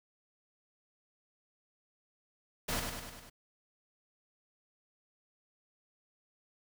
pink noise with echo, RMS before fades -34 dBFS, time 2.68-2.8 s, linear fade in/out 10 ms, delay 100 ms, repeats 5, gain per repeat -4 dB, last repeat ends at 3.3 s, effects none

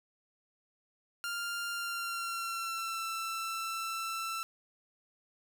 sawtooth tone with pitch glide, 1396.9 to 1334.6 Hz, F6 to E6, 0 to +21 cents, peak -31 dBFS, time 1.24-4.43 s, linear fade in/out 0 ms, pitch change -79 cents, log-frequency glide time 1.71-3.06 s, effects none

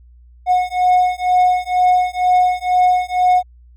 triangle beating tone pair, 727 / 729.1 Hz, F#5 / F#5, -31 / -26 cents, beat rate 2.1 Hz, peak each -13 dBFS, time 0.46-3.43 s, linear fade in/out 50 ms, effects added 60 Hz sine -42 dBFS peak until 3.76 s

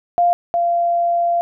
sine tone pair in turn, 698.5 / 689.3 Hz, F5 / F5, 0 / -23 cents, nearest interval unison, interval 23 cents, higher first, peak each -11 / -14 dBFS, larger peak first, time 0.18-0.33 / 0.54-1.41 s, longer second, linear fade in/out 0 ms, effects none

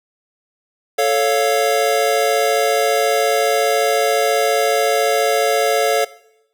square chord, A augmented, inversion none, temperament equal, 440 / 554.4 / 698.5 Hz, A4 / C#5 / E#5, 0 / 0 / 0 cents, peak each -19 dBFS, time 0.98-6.05 s, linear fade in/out 10 ms, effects noise-tail reverb RT60 0.8 s tail -19 dB re dry

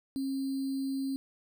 sine tone with sample-and-hold, 270 Hz, C#4, 45 cents flat, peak -30 dBFS, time 0.16-1.16 s, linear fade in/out 0 ms, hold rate 4410 Hz, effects none

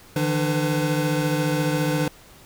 square tone cluster, 150.2 / 164.7 / 298.5 / 506 Hz, D3 / E3 / D4 / B4, +39 / -1 / +28 / +42 cents, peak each -25 / -30 / -26 / -28 dBFS, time 0.16-2.08 s, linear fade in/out 2 ms, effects pink hiss -49 dBFS RMS until 2.45 s

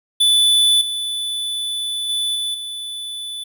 square tone with level steps, 3484 Hz, A7, 18 cents flat, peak -12 / -22 / -19 / -21 / -27 dBFS, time 0.2-3.44 s, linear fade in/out 10 ms, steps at 0.81 / 2.09 / 2.35 / 2.54 s, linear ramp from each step 5 ms, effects none

